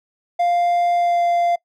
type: tone with pitch glide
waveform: triangle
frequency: 698.5 to 693.3 Hz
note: F5 to F5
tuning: 0 to -13 cents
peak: -13 dBFS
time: 0.39-1.56 s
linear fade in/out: 10 ms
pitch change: -13 cents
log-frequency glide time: 0.95-1.22 s
effects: noise-tail reverb RT60 0.1 s tail -22 dB re dry